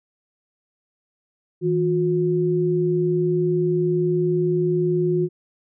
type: tone pair together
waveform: sine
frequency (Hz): 161.11 / 359.9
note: E3 / F#4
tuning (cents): -39 / -48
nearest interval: octave + major second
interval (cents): 1391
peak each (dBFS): -22 / -19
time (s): 1.61-5.29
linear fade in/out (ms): 50
effects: none